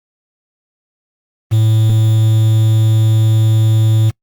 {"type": "tone with quantisation", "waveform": "triangle", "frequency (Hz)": 110, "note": "A2", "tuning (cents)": 0, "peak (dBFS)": -6, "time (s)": [1.51, 4.11], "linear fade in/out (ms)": 20, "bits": 5, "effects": ["noise-tail reverb RT60 0.1 s tail -26 dB re dry", "Opus 32 kbps"]}